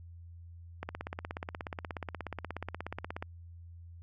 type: click train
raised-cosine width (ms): 0.5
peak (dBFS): -22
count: 41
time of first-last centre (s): 0.83-3.225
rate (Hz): 16.7
effects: added 85 Hz sine -47 dBFS peak until 4.02 s